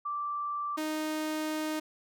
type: tone pair in turn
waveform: sine / sawtooth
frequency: 1170 / 309.9 Hz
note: D6 / D#4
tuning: -7 / -7 cents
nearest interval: octave + major seventh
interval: 2300 cents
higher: first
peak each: -31 / -27 dBFS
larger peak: second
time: 0.05-0.77 / 0.77-1.8 s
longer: second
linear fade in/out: 10 ms
effects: none